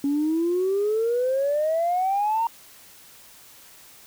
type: exponential sweep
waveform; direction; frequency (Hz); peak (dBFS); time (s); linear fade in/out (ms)
sine; up; 277.2 to 932.3; -19; 0.04-2.47; 2
effects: tanh soft clip ceiling -16 dBFS + white hiss -49 dBFS RMS until 4.06 s